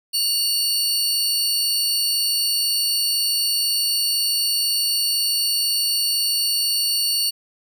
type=tone pair together; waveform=sawtooth; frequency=2837 / 4474 Hz; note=F7 / C#8; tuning=+27 / +15 cents; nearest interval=minor sixth; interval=788 cents; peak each=-26 / -16 dBFS; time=0.13-7.31 s; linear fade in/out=20 ms; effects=none